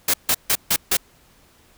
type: noise bursts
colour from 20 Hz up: white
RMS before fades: -18 dBFS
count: 5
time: 0.08-0.97 s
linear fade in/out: 5 ms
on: 58 ms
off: 150 ms
effects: pink hiss -55 dBFS RMS until 1.77 s